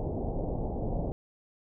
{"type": "low-pass noise", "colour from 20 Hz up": "pink", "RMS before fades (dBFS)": -32, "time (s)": [0, 1.12], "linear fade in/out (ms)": 0, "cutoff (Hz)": 770, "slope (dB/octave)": 48, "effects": []}